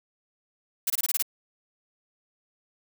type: noise bursts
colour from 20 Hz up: blue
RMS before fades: -25 dBFS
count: 7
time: 0.87-1.225 s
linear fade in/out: 5 ms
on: 31 ms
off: 23 ms
effects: none